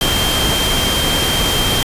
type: tone in noise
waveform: sine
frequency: 3168 Hz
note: G7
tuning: 18 cents sharp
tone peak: -18 dBFS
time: 0.01-1.83 s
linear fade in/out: 2 ms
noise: pink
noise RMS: -17 dBFS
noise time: 0.01-1.83 s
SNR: -4 dB
effects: resampled to 32000 Hz